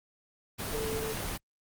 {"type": "tone in noise", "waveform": "sine", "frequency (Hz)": 441.4, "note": "A4", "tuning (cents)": 5, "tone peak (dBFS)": -33, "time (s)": [0.73, 1.14], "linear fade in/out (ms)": 20, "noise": "pink", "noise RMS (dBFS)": -35, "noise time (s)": [0.58, 1.38], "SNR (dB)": -1, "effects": ["Opus 24 kbps"]}